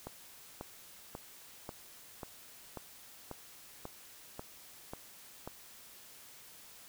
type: click train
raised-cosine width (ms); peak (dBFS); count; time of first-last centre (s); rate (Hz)
1; -27; 11; 0.07-5.475; 1.85
effects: white hiss -55 dBFS RMS until 6.88 s